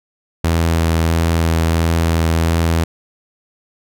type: tone with vibrato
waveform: sawtooth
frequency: 82.41 Hz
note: E2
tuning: in tune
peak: -9 dBFS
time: 0.44-2.84 s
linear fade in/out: 5 ms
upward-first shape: sine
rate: 1.5 Hz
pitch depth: 12 cents each way
effects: none